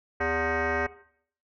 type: tone with frequency modulation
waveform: sine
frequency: 579 Hz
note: D5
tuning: 25 cents flat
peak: -23 dBFS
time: 0.2-0.87 s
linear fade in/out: 10 ms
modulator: 328 Hz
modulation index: 4.4
effects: noise-tail reverb RT60 0.6 s tail -18 dB re dry + tanh soft clip ceiling -20 dBFS